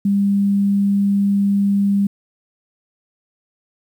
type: tone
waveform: sine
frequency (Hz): 199.8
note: G3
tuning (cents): +33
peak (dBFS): -13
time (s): 0.05-2.07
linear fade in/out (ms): 5
effects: 8-bit